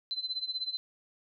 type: tone with tremolo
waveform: sine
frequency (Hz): 4055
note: B7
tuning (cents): +45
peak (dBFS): -29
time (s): 0.11-0.77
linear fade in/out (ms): 0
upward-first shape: sine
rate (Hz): 16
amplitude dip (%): 85
effects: none